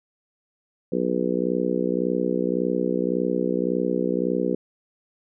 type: harmonic tone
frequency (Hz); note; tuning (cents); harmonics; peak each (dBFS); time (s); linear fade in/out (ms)
61.8; B1; +2; 3 / 4 / 5 / 6 / 7 / 8; -28 / -28 / -28 / -28 / -28 / -28; 0.92-4.55; 5
effects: none